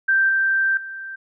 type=tone with level steps; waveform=sine; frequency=1568 Hz; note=G6; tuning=in tune; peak=-14 / -16 / -30 dBFS; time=0.08-1.16 s; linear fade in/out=10 ms; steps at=0.29 / 0.77 s; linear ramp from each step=2 ms; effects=none